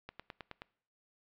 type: click train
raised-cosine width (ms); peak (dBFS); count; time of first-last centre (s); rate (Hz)
0.3; -27; 6; 0.09-0.619; 9.45
effects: noise-tail reverb RT60 0.6 s tail -23 dB re dry + low-pass 4000 Hz 12 dB/octave